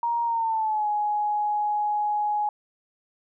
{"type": "tone with pitch glide", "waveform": "sine", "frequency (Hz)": [939, 836.6], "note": ["A#5", "G#5"], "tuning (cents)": [12, 12], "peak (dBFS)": -22, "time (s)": [0.03, 2.49], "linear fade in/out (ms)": 2, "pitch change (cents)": -200, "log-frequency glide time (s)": [0.24, 0.88], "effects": []}